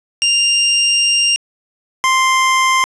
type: tone pair in turn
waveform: 25% pulse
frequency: 2794 / 1046.6 Hz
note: F7 / C6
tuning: 0 / 0 cents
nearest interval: octave + perfect fourth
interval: 1700 cents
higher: first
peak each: -7 dBFS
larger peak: neither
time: 0.22-1.36 / 2.04-2.84 s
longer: first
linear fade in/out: 0 ms
effects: resampled to 22050 Hz + 7-bit